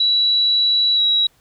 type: tone with pitch glide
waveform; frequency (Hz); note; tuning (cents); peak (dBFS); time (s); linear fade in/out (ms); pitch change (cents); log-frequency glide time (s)
sine; 3924 to 3874; B7 to B7; -12 to -34; -13; 0-1.27; 5; -22; 0.95-1.01
effects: pink hiss -58 dBFS RMS until 1.4 s